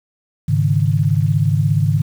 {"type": "chord", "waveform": "sine", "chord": "Ab suspended fourth", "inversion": "none", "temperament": "equal", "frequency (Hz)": [103.83, 138.59, 155.56], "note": ["Ab2", "Db3", "Eb3"], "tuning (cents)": [0, 0, 0], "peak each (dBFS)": -17, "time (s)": [0.48, 2.02], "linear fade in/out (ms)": 10, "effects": ["7-bit"]}